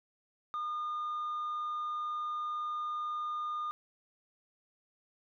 sine tone with tanh clipping, 1217 Hz, D#6, 39 cents flat, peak -34 dBFS, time 0.54-3.71 s, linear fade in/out 0 ms, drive 1 dB, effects none

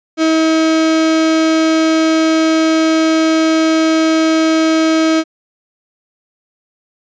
35% pulse tone, 320 Hz, D#4, 49 cents sharp, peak -8 dBFS, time 0.17-5.24 s, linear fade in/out 50 ms, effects resampled to 16000 Hz

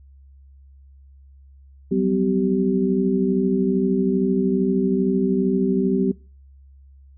sine tone cluster, 178.5 / 191.4 / 253.8 / 387.1 Hz, F3 / G3 / B3 / G4, +38 / -41 / +47 / -22 cents, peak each -30 / -21 / -22 / -22 dBFS, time 1.91-6.12 s, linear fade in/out 10 ms, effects noise-tail reverb RT60 0.4 s tail -24 dB re dry + added 68 Hz sine -45 dBFS peak until 7.17 s

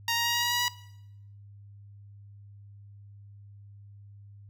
10% pulse tone with pitch steps, 932.3 / 938.8 / 945.3 / 951.9 / 958.5 / 965.2 / 971.9 Hz, A#5 / A#5 / A#5 / A#5 / A#5 / B5 / B5, 0 / +12 / +24 / +36 / +48 / -40 / -28 cents, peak -17 dBFS, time 0.08-0.682 s, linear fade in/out 2 ms, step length 86 ms, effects noise-tail reverb RT60 0.8 s tail -19 dB re dry + added 101 Hz sine -47 dBFS peak until 4.49 s

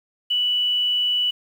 sine tone with quantisation, 2960 Hz, F#7, in tune, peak -18 dBFS, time 0.3-1.31 s, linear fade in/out 10 ms, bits 8, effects none

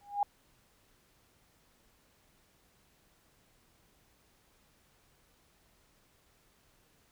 sine tone with exponential growth, 814 Hz, G#5, 35 cents flat, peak -23 dBFS, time 0.01-0.23 s, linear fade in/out 2 ms, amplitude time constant 47 ms, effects pink hiss -68 dBFS RMS until 7.11 s

